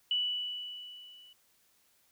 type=tone with level ramp; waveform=sine; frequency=2960 Hz; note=F#7; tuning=in tune; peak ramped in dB=-26 to -54 dBFS; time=0.11-1.33 s; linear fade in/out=2 ms; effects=white hiss -69 dBFS RMS until 2.11 s